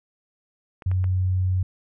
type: clicks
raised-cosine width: 0.5 ms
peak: -25 dBFS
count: 3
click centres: 0.822 / 0.915 / 1.042 s
type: tone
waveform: sine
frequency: 92.5 Hz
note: F#2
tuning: in tune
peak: -19 dBFS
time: 0.86-1.63 s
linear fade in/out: 5 ms
effects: none